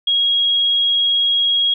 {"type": "tone", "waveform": "sine", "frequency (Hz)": 3294, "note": "G#7", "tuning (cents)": -15, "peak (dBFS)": -13, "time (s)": [0.07, 1.74], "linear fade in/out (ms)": 5, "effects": []}